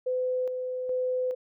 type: tone with tremolo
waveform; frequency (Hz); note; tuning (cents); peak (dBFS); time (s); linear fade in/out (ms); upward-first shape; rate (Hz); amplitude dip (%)
sine; 507; B4; +45; -25; 0.06-1.35; 10; square; 1.2; 40
effects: none